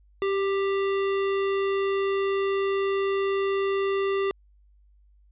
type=tone with sample-and-hold; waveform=sine; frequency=392 Hz; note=G4; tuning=in tune; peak=-22 dBFS; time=0.22-4.31 s; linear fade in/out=0 ms; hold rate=1575 Hz; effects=added 50 Hz sine -55 dBFS peak until 5.31 s + resampled to 8000 Hz